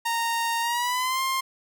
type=tone with pitch glide; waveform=sawtooth; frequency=926 to 1057.6 Hz; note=A#5 to C6; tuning=-12 to +18 cents; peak=-20 dBFS; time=0.05-1.41 s; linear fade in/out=10 ms; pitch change=+230 cents; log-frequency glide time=0.61-1.21 s; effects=none